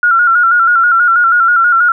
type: tone with vibrato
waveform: sine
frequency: 1396.9 Hz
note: F6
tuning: in tune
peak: -6 dBFS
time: 0.03-1.92 s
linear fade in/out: 2 ms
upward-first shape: square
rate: 6.2 Hz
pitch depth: 52 cents each way
effects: none